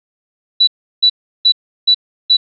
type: tone bursts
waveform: sine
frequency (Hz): 3951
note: B7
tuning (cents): 0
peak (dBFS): -6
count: 5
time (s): 0.6-2.37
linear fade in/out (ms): 10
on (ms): 74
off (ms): 350
effects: none